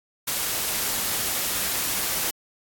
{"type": "noise", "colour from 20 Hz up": "white", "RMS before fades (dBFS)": -26, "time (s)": [0.27, 2.31], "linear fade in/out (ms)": 10, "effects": ["AAC 64 kbps"]}